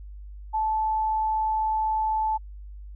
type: tone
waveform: sine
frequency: 872 Hz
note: A5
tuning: 16 cents flat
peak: -22 dBFS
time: 0.53-2.38 s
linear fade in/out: 20 ms
effects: added 50 Hz sine -38 dBFS peak until 2.95 s